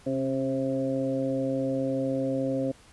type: harmonic tone with a mistuned harmonic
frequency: 133.1 Hz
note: C3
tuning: 30 cents sharp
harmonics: 1 / 2 / 3 / 4 / 5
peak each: -35 / -28 / -38 / -29 / -40 dBFS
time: 0.06-2.72 s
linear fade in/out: 10 ms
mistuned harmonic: 2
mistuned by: +22 cents
effects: pink hiss -55 dBFS RMS until 2.92 s + resampled to 24000 Hz